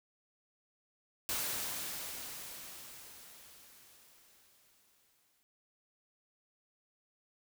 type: noise with exponential decay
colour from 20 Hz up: white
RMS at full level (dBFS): -35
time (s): 1.29-5.43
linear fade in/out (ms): 0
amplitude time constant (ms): 900
effects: none